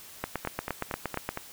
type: two click trains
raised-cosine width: 0.5 ms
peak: -14 / -17 dBFS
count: 10 / 5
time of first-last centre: 0.24-1.29 / 0.45-1.374 s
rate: 8.57 / 4.33 Hz
effects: white hiss -48 dBFS RMS until 1.52 s